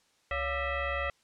sine tone with frequency modulation, 700 Hz, F5, 4 cents sharp, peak -29 dBFS, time 0.31-1.1 s, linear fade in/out 2 ms, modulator 632 Hz, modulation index 2.9, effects white hiss -68 dBFS RMS until 1.23 s + low-pass 7000 Hz 12 dB/octave

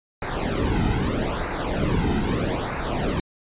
brown noise with flanger, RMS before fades -24 dBFS, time 0.22-3.2 s, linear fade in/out 2 ms, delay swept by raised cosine 0.3 to 1.8 ms, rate 0.79 Hz, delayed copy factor -0.8, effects resampled to 8000 Hz

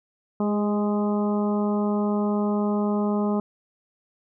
harmonic tone with a mistuned harmonic, 207.7 Hz, G#3, in tune, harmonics 1 / 2 / 3 / 4 / 5 / 6, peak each -22 / -28 / -32 / -34 / -36 / -38 dBFS, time 0.4-3.4 s, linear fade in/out 2 ms, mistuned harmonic 2, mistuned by -17 cents, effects none

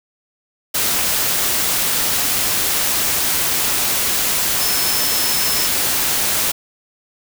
sine tone in noise, 5260 Hz, E8, 5 cents flat, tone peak -23 dBFS, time 4.6-5.67 s, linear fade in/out 10 ms, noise white, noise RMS -18 dBFS, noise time 0.74-6.52 s, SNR -8 dB, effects none

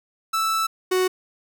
45% pulse tone pair in turn, 1318.5 / 370 Hz, E6 / F#4, 0 / 0 cents, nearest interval octave + minor seventh, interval 2200 cents, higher first, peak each -20 / -18 dBFS, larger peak second, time 0.33-0.67 / 0.91-1.08 s, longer first, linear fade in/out 10 ms, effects none

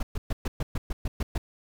brown noise bursts, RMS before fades -27 dBFS, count 10, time 0-1.38 s, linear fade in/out 5 ms, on 30 ms, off 120 ms, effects none

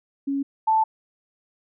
sine tone pair in turn, 277.2 / 880.1 Hz, C#4 / A5, 0 / 0 cents, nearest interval octave + minor sixth, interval 2000 cents, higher second, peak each -22 / -16 dBFS, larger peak second, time 0.27-0.43 / 0.67-0.84 s, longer second, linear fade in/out 10 ms, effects none

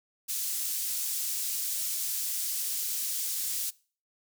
pink high-pass noise, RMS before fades -32 dBFS, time 0.28-3.71 s, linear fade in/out 20 ms, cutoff 7000 Hz, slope 12 dB/octave, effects noise-tail reverb RT60 0.4 s tail -22 dB re dry

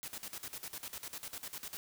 white noise with tremolo, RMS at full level -43 dBFS, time 0.03-1.77 s, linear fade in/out 0 ms, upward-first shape square, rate 10 Hz, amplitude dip 80%, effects none

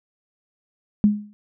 sine tone with exponential decay, 208 Hz, G#3, 3 cents sharp, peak -9 dBFS, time 1.04-1.33 s, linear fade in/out 0 ms, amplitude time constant 62 ms, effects none

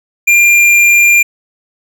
sine tone with tanh clipping, 2393 Hz, D7, 32 cents sharp, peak -6 dBFS, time 0.27-1.23 s, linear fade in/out 10 ms, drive 14 dB, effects none

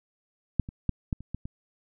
clicks, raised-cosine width 5 ms, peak -10 / -25 / -12 / -15 / -29 / -20 / -24 dBFS, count 7, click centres 0.597 / 0.689 / 0.893 / 1.128 / 1.206 / 1.346 / 1.455 s, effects none

